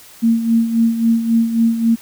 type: tone with tremolo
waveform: sine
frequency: 228.9 Hz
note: A#3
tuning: 31 cents flat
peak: -9 dBFS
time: 0.22-1.96 s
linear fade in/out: 20 ms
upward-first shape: sine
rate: 3.7 Hz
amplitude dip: 65%
effects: white hiss -42 dBFS RMS until 2.01 s